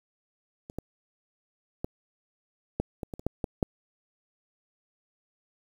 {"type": "clicks", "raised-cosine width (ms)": 2, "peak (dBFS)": [-28, -20, -17, -13, -20, -23, -28, -13, -15, -10], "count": 10, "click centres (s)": [0.699, 0.786, 1.845, 2.8, 3.032, 3.138, 3.195, 3.266, 3.442, 3.628], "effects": ["8-bit"]}